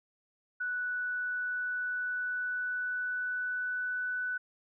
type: tone with pitch glide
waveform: sine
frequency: 1480 to 1492.9 Hz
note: F#6 to F#6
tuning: 0 to +15 cents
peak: -31 dBFS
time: 0.6-4.38 s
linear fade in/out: 10 ms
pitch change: +15 cents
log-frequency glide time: 0.81-4.2 s
effects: none